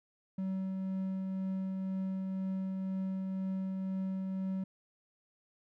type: tone with tremolo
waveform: triangle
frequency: 190 Hz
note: F#3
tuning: 46 cents sharp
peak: -30 dBFS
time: 0.38-4.64 s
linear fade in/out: 5 ms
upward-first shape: triangle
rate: 2 Hz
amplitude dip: 25%
effects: none